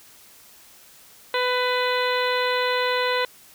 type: harmonic tone with a mistuned harmonic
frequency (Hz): 498.8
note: B4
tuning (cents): +17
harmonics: 1 / 2 / 3 / 4 / 5 / 6 / 7 / 8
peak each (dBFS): -24 / -26 / -29 / -29 / -33 / -35 / -33 / -32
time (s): 1.34-3.25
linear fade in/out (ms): 2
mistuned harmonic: 8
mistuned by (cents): +22
effects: white hiss -50 dBFS RMS until 3.54 s